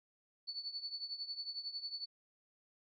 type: tone with tremolo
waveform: sine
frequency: 4462 Hz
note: C#8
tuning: 11 cents sharp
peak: -37 dBFS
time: 0.47-2.06 s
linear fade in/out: 20 ms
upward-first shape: triangle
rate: 11 Hz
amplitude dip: 85%
effects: none